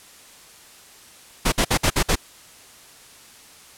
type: noise bursts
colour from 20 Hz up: pink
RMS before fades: -18 dBFS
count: 6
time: 1.45-2.157 s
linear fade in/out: 10 ms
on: 72 ms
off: 55 ms
effects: white hiss -47 dBFS RMS until 3.77 s + low-pass 11000 Hz 12 dB/octave